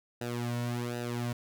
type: tone with flanger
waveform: sawtooth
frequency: 120.3 Hz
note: B2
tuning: 45 cents flat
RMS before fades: -34 dBFS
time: 0.21-1.33 s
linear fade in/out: 5 ms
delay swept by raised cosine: 0.9 to 2.5 ms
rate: 1.3 Hz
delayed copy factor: -0.8
effects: none